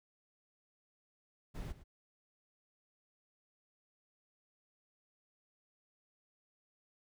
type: noise with echo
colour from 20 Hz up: brown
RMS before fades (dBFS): -42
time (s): 1.54-1.73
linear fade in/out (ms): 20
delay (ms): 110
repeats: 1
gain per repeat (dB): -14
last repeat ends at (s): 1.84
effects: none